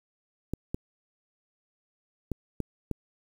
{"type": "clicks", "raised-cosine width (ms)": 3, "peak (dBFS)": -17, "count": 5, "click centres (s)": [0.536, 0.745, 2.317, 2.603, 2.913], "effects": ["8-bit"]}